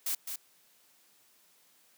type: noise with echo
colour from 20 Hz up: blue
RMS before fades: -32 dBFS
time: 0.06-0.15 s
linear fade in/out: 5 ms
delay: 210 ms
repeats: 1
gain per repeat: -6 dB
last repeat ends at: 0.36 s
effects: white hiss -65 dBFS RMS until 1.97 s + high-pass 150 Hz 12 dB/octave